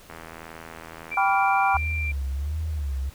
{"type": "click train", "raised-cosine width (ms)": 0.5, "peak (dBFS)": -24, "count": 86, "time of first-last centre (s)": [0.1, 1.142], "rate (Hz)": 81.6}
{"type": "tone with pitch glide", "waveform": "sine", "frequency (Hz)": [2349, 2364], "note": ["D7", "D7"], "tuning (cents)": [0, 11], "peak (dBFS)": -28, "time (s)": [1.11, 2.12], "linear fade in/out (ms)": 10, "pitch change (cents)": 11, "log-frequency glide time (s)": [1.32, 1.63]}
{"type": "chord", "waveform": "sine", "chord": "G dominant seventh", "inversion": "none", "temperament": "equal with one note detuned", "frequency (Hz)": [784, 987.8, 1150.5, 1396.9], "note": ["G5", "B5", "D6", "F6"], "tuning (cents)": [0, 0, -36, 0], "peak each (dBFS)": [-21, -25, -27, -26], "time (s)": [1.17, 1.77], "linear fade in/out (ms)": 2}
{"type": "tone with vibrato", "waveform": "sine", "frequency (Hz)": 72.9, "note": "D2", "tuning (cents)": -12, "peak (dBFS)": -25, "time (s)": [1.74, 3.1], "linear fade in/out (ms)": 10, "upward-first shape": "sine", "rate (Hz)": 1.4, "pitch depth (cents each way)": 150}
{"effects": ["pink hiss -50 dBFS RMS until 3.14 s"]}